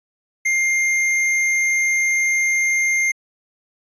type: tone with hard clipping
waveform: sine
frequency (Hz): 2111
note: C7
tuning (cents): +15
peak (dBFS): -17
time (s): 0.45-3.12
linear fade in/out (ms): 10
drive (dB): 16
effects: resampled to 22050 Hz